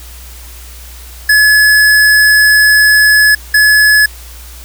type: tone bursts at uneven times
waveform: square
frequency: 1704 Hz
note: G#6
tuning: 44 cents sharp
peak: -5 dBFS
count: 2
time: 1.29-3.35 / 3.54-4.06 s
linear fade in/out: 5 ms
effects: added 60 Hz sine -30 dBFS peak until 4.64 s + white hiss -35 dBFS RMS until 4.64 s